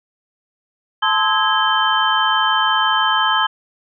sine tone cluster, 875 / 1041 / 1289 / 1647 / 3097 Hz, A5 / C6 / E6 / G#6 / G7, -10 / -9 / -39 / -15 / -22 cents, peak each -20 dBFS, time 1.02-3.47 s, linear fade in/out 10 ms, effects none

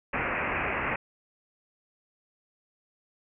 white low-pass noise, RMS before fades -30 dBFS, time 0.13-0.96 s, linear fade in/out 5 ms, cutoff 2600 Hz, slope 96 dB/octave, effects none

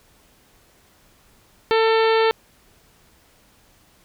harmonic tone, 447 Hz, A4, 27 cents sharp, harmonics 1 / 2 / 3 / 4 / 5 / 6 / 7 / 8 / 9 / 10, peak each -16 / -22 / -26 / -28 / -30 / -32 / -33 / -34 / -35 / -36 dBFS, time 1.71-2.31 s, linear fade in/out 0 ms, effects pink hiss -56 dBFS RMS until 4.04 s

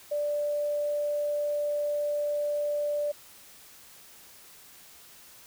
sine tone, 587.3 Hz, D5, in tune, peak -26 dBFS, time 0.11-3.12 s, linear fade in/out 10 ms, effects white hiss -52 dBFS RMS until 5.46 s

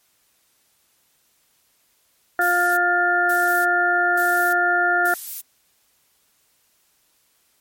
harmonic tone, 352.8 Hz, F4, 18 cents sharp, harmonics 1 / 2 / 4 / 5, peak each -27 / -21 / -18 / -24 dBFS, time 2.39-5.14 s, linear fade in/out 2 ms
violet noise bursts, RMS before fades -30 dBFS, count 4, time 2.41-5.41 s, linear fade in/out 5 ms, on 360 ms, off 520 ms
effects white hiss -63 dBFS RMS until 7.6 s + MP3 64 kbps

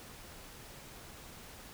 silence, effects pink hiss -51 dBFS RMS until 1.73 s

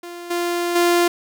sawtooth tone with level steps, 347.5 Hz, F4, 9 cents flat, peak -28 / -16 / -10 dBFS, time 0.03-1.08 s, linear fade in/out 5 ms, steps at 0.3 / 0.75 s, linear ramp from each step 10 ms, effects none

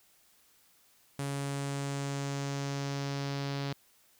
sawtooth tone with low-pass filter sweep, 139.9 Hz, C#3, 16 cents sharp, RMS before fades -35 dBFS, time 1.19-3.73 s, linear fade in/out 2 ms, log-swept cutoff 9800 to 4500 Hz, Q 2.3, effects white hiss -65 dBFS RMS until 4.19 s

